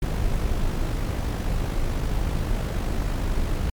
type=noise with amplitude modulation; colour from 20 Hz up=brown; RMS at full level=-22 dBFS; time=0.02-3.7 s; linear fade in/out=5 ms; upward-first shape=sine; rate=50.7 Hz; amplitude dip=40%; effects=MP3 96 kbps